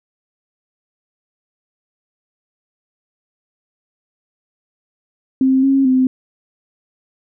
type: tone with pitch steps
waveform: sine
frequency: 263.5 / 271.3 / 258.5 Hz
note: C4 / C#4 / C4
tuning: +12 / -37 / -21 cents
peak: -10 dBFS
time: 5.41-6.07 s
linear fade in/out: 2 ms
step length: 220 ms
effects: none